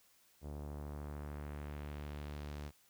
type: tone with low-pass filter sweep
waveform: sawtooth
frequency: 73.42 Hz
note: D2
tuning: in tune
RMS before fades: -45 dBFS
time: 0.41-2.72 s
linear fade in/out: 50 ms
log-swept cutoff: 690 to 6500 Hz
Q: 1
effects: white hiss -69 dBFS RMS until 2.89 s